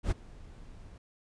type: noise with ADSR envelope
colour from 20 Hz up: brown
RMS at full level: -26 dBFS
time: 0.03-0.98 s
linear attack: 80 ms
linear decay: 19 ms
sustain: -23 dB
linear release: 4 ms
effects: resampled to 22050 Hz